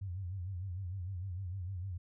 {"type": "tone with vibrato", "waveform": "sine", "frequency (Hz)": 92.5, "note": "F#2", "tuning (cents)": 0, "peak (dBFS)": -37, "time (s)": [0.01, 1.98], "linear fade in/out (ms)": 10, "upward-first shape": "sine", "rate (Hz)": 6.6, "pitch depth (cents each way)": 120, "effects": []}